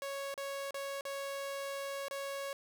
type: tone with dropouts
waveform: sawtooth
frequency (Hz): 554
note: C#5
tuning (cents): -1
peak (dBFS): -34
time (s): 0.02-2.53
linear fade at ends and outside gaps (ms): 1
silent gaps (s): 0.341-0.377 / 0.708-0.743 / 1.01-1.052 / 2.083-2.11
effects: none